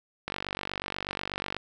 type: click train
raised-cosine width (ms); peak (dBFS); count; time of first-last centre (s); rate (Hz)
0.3; -15; 63; 0.28-1.566; 48.2
effects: none